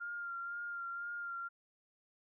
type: tone with vibrato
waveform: sine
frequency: 1396.9 Hz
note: F6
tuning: in tune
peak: -39 dBFS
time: 0-1.49 s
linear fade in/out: 20 ms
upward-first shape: sine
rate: 2 Hz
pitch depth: 24 cents each way
effects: none